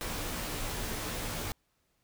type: noise with comb filter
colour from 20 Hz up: pink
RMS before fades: -36 dBFS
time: 0.01-1.52 s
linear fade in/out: 0 ms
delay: 15 ms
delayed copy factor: -0.7
effects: pink hiss -75 dBFS RMS until 2.03 s